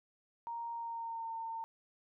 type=tone with pitch glide; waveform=sine; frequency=932.3 to 907.9 Hz; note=A#5 to A#5; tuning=0 to -46 cents; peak=-38 dBFS; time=0.47-1.64 s; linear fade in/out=0 ms; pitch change=-46 cents; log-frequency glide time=0.73-1.31 s; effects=none